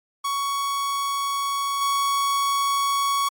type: tone with level steps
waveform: 45% pulse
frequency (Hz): 1117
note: C#6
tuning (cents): +13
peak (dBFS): -23 / -20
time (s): 0.24-3.29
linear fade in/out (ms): 10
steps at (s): 1.81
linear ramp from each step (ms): 5
effects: AAC 64 kbps